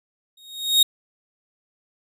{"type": "tone with exponential growth", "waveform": "40% pulse", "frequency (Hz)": 3738, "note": "A#7", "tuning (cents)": 4, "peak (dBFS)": -9, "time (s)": [0.37, 0.83], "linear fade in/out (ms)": 5, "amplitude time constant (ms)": 98, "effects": []}